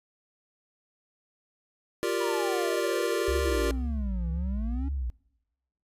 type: chord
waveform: square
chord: G minor seventh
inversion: third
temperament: equal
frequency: 349.2 / 392 / 466.2 / 587.3 Hz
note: F4 / G4 / Bb4 / D5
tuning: 0 / 0 / 0 / 0 cents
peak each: -32 / -32 / -32 / -35 dBFS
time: 2.03-3.71 s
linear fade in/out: 0 ms
type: exponential two-way sweep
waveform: triangle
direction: down then up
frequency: 1000 to 162.3 to 281.5 Hz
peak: -32 dBFS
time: 2.2-4.89 s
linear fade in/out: 10 ms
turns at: 4.31 s
type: tone with vibrato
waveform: sine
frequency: 62.8 Hz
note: B1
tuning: 30 cents sharp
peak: -28 dBFS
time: 3.28-5.1 s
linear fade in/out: 0 ms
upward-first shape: sine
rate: 2 Hz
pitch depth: 190 cents each way
effects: noise-tail reverb RT60 0.9 s tail -23 dB re dry + resampled to 32000 Hz